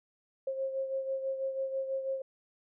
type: beating tone pair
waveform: sine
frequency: 534 / 540.1 Hz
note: C5 / C#5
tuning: +35 / -45 cents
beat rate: 6.1 Hz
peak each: -32 / -40 dBFS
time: 0.47-2.22 s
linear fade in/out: 5 ms
effects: none